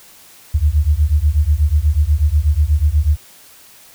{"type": "beating tone pair", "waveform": "sine", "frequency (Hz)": [71, 79.2], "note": ["C#2", "D#2"], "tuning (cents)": [42, 31], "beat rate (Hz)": 8.2, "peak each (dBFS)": -14, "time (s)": [0.54, 3.17], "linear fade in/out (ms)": 10, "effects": ["white hiss -44 dBFS RMS until 3.94 s"]}